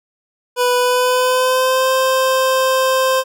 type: tone with pitch glide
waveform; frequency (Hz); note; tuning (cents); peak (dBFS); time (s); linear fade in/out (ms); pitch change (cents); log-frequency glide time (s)
25% pulse; 493.9 to 522.7; B4 to C5; 0 to -2; -9; 0.56-3.24; 50; +98; 0.76-1.92
effects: none